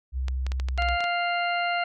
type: tone with pitch glide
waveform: sine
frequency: 64.7 to 62.46 Hz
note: C2 to B1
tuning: -19 to +20 cents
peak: -25 dBFS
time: 0.12-0.98 s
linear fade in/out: 50 ms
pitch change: -61 cents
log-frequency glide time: 0.7-0.87 s
type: clicks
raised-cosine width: 0.2 ms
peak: -18 dBFS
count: 10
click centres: 0.283 / 0.466 / 0.519 / 0.599 / 0.686 / 0.777 / 0.822 / 0.887 / 1.006 / 1.041 s
type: harmonic tone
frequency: 698.5 Hz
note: F5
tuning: in tune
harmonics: 1 / 2 / 3 / 4 / 6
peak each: -26 / -30 / -31 / -33 / -41 dBFS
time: 0.78-1.84 s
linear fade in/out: 5 ms
effects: none